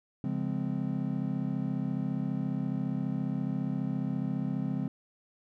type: chord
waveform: triangle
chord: Db major seventh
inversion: none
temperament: just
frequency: 138.59 / 173.24 / 207.9 / 259.9 Hz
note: Db3 / F3 / Ab3 / C4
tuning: 0 / -14 / +2 / -11 cents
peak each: -33 dBFS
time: 0.24-4.88 s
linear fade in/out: 2 ms
effects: none